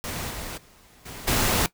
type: noise with level steps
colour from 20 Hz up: pink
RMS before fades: -32 / -35 / -54 / -39 / -22 dBFS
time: 0.04-1.66 s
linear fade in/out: 0 ms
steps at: 0.3 / 0.57 / 1.05 / 1.27 s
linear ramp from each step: 10 ms
effects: noise-tail reverb RT60 0.1 s tail -17 dB re dry